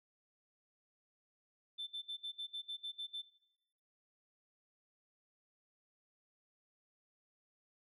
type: tone bursts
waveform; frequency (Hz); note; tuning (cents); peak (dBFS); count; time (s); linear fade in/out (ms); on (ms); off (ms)
sine; 3539; A7; +9; -38; 10; 1.78-3.222; 20; 92; 58
effects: noise-tail reverb RT60 0.8 s tail -19 dB re dry + tanh soft clip ceiling -37 dBFS